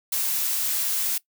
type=noise; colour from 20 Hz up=blue; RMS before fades=-25 dBFS; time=0.12-1.18 s; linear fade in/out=5 ms; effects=noise-tail reverb RT60 0.1 s tail -20 dB re dry